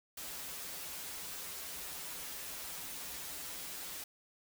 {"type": "noise with comb filter", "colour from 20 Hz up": "white", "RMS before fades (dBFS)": -44, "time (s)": [0.17, 4.04], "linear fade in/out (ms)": 5, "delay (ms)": 8.7, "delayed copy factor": -0.9, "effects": []}